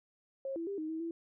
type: tone with pitch steps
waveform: sine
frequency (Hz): 540 / 333.1 / 398.3 / 312.3 / 320.8 / 333.2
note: C#5 / E4 / G4 / D#4 / E4 / E4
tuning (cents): -45 / +18 / +28 / +7 / -47 / +19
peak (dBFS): -35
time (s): 0.45-1.11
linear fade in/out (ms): 2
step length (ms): 110
effects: none